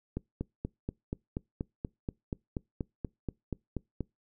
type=click train; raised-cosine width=3 ms; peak=-20 dBFS; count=17; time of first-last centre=0.17-4.007 s; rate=4.17 Hz; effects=noise-tail reverb RT60 0.2 s tail -25 dB re dry